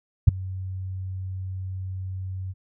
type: tone with ADSR envelope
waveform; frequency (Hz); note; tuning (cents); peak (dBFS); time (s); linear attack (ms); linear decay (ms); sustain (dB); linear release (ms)
sine; 93.9; F#2; +26; -5; 0.27-2.54; 13; 10; -24; 34
effects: none